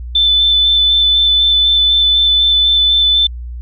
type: tone with vibrato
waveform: sine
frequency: 3520 Hz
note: A7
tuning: in tune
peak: -8 dBFS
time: 0.15-3.27 s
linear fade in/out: 5 ms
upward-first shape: square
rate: 4 Hz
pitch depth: 9 cents each way
effects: added 60 Hz sine -23 dBFS peak until 3.61 s